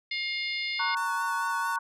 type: harmonic tone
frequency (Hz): 711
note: F5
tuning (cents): +31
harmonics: 3 / 4 / 5 / 6 / 7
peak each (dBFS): -31 / -40 / -37 / -38 / -39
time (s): 0.11-0.95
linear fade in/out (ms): 5
type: chord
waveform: sine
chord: F# major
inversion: first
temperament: just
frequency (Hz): 925 / 1110 / 1480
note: A#5 / C#6 / F#6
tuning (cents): -14 / +2 / 0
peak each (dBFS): -31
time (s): 0.79-1.79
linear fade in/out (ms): 10
type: tone with vibrato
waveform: 5% pulse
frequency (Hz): 880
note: A5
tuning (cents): 0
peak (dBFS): -29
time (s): 0.97-1.76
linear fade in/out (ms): 0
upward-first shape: sine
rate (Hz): 4.5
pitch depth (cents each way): 42
effects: none